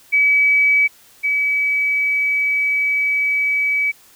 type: tone pair in turn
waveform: sine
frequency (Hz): 2284 / 2284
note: D7 / D7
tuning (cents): -49 / -49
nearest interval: unison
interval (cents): 0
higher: neither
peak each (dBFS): -11 / -15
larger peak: first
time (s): 0.12-0.88 / 1.23-3.92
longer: second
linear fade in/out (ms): 20
effects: white hiss -49 dBFS RMS until 4.15 s